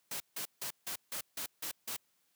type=noise bursts; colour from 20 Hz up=white; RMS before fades=-39 dBFS; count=8; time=0.11-1.966 s; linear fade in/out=5 ms; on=92 ms; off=160 ms; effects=white hiss -75 dBFS RMS until 2.35 s + high-pass 100 Hz 12 dB/octave